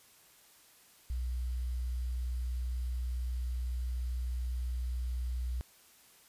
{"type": "tone with quantisation", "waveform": "sine", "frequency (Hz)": 61.7, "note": "B1", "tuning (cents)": -1, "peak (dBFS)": -32, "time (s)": [1.1, 5.61], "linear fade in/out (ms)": 0, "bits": 10, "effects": ["white hiss -61 dBFS RMS until 6.28 s", "resampled to 32000 Hz"]}